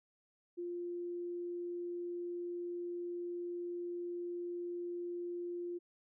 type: tone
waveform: sine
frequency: 349.5 Hz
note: F4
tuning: 1 cent sharp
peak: -38 dBFS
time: 0.57-5.79 s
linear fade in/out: 20 ms
effects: none